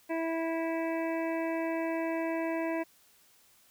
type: harmonic tone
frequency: 327.8 Hz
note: E4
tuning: 10 cents flat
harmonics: 1 / 2 / 3 / 5 / 6 / 7 / 8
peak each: -32 / -34 / -40 / -45 / -44 / -46 / -48 dBFS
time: 0.09-2.84 s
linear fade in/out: 20 ms
effects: white hiss -63 dBFS RMS until 3.7 s